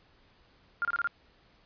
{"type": "tone bursts", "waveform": "sine", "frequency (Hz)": 1402, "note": "F6", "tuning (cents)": 6, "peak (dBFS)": -26, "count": 5, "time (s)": [0.82, 1.073], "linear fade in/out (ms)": 0, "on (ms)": 29, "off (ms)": 27, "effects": ["pink hiss -63 dBFS RMS until 1.65 s", "resampled to 11025 Hz"]}